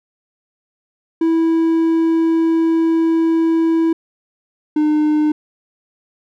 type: tone pair in turn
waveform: triangle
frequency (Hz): 327.5 / 303.3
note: E4 / D#4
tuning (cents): -11 / -44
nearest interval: minor second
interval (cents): 133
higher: first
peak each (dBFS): -10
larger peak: neither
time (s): 1.21-3.93 / 4.76-5.32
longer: first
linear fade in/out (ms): 5
effects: none